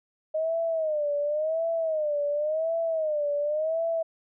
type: tone with vibrato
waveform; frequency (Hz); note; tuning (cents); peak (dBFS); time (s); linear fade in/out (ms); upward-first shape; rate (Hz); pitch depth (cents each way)
sine; 620; D#5; -6; -24; 0.34-4.03; 10; sine; 0.92; 120
effects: none